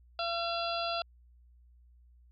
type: harmonic tone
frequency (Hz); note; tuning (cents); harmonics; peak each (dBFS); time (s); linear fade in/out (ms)
680; F5; -46; 1 / 2 / 4 / 5 / 6 / 7; -34 / -37 / -40 / -41 / -42 / -42; 0.19-1.02; 2
effects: added 60 Hz sine -57 dBFS peak until 2.31 s